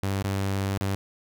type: tone with dropouts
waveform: sawtooth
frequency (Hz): 97.8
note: G2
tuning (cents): -4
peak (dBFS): -21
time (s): 0.03-0.95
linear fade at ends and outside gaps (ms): 0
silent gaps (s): 0.226-0.242 / 0.777-0.81
effects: none